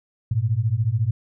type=beating tone pair; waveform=sine; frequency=104.2 / 118.2 Hz; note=G#2 / A#2; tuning=+6 / +24 cents; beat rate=14 Hz; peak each=-22 / -21 dBFS; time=0.31-1.11 s; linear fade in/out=5 ms; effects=none